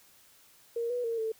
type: tone with pitch steps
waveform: sine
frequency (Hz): 466.8 / 489.5 / 460.1 / 443.5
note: A#4 / B4 / A#4 / A4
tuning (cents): +2 / -15 / -23 / +14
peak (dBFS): -29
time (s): 0.76-1.32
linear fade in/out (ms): 5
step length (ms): 140
effects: white hiss -60 dBFS RMS until 1.39 s